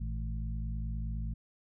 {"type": "harmonic tone with a mistuned harmonic", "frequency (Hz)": 54.8, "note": "A1", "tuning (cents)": -6, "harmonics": [1, 2, 3, 4], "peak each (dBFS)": [-34, -40, -44, -46], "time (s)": [0, 1.34], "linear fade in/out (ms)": 10, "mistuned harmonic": 2, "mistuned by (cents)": 79, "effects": []}